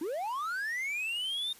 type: linear sweep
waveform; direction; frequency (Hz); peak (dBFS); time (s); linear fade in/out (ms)
triangle; up; 287.9 to 3680; -30; 0.01-1.53; 5
effects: white hiss -55 dBFS RMS until 1.59 s + resampled to 32000 Hz